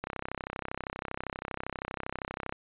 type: click train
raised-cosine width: 0.5 ms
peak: -19 dBFS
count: 82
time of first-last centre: 0.04-2.525 s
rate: 32.6 Hz
effects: resampled to 8000 Hz